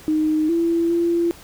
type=tone with pitch steps; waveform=sine; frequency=309.8 / 335.6 / 340.7 Hz; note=D#4 / E4 / F4; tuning=-7 / +31 / -43 cents; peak=-16 dBFS; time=0.08-1.31 s; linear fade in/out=0 ms; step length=410 ms; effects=pink hiss -44 dBFS RMS until 1.43 s